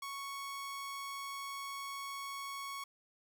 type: tone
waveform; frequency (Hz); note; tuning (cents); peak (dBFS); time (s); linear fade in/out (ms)
sawtooth; 1108.7; C#6; 0; -37; 0.02-2.84; 5
effects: none